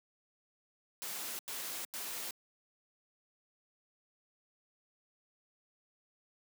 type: noise bursts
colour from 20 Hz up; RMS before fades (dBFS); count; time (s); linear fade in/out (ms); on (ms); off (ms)
white; -41; 3; 1.02-2.308; 0; 370; 89
effects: high-pass 200 Hz 12 dB/octave